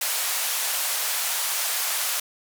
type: band-pass noise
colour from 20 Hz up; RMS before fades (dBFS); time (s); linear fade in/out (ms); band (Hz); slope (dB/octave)
white; -26; 0.01-2.2; 5; 600 to 16000; 24
effects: none